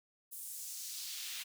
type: noise with high-pass filter sweep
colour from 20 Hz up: pink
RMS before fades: -44 dBFS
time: 0.31-1.44 s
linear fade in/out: 20 ms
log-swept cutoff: 11000 to 2600 Hz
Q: 1.3
effects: none